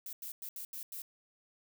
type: noise bursts at uneven times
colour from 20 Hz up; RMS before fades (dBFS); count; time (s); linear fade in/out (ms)
violet; -43; 6; 0.06-0.13 / 0.22-0.32 / 0.42-0.49 / 0.56-0.65 / 0.73-0.83 / 0.92-1.02; 2
effects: none